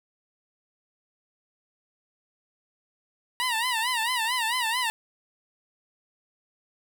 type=tone with vibrato; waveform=15% pulse; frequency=949 Hz; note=A#5; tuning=31 cents sharp; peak=-18 dBFS; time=3.4-4.9 s; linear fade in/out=0 ms; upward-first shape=sine; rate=4.5 Hz; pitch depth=130 cents each way; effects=none